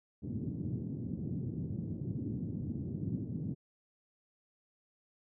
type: band-pass noise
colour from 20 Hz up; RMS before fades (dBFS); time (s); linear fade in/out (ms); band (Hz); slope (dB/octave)
pink; -38; 0.22-3.55; 20; 100 to 280; 24
effects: none